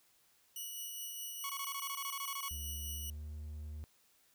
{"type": "tone with tremolo", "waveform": "5% pulse", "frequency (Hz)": 2936, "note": "F#7", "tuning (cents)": -14, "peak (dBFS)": -32, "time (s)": [0.56, 3.1], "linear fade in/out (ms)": 2, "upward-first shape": "triangle", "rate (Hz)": 4.8, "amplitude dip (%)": 30}
{"type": "tone bursts", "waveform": "sawtooth", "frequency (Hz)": 1108.7, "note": "C#6", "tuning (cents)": 0, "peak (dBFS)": -36, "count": 14, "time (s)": [1.44, 2.483], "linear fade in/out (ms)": 2, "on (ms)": 55, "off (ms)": 21}
{"type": "tone with pitch glide", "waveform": "triangle", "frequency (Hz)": [73.3, 75.8], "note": ["D2", "D#2"], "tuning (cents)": [-3, -45], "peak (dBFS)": -40, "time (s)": [2.51, 3.84], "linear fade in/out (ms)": 0, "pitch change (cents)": 58, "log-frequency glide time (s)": [2.98, 3.29]}
{"effects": ["white hiss -70 dBFS RMS until 4.34 s"]}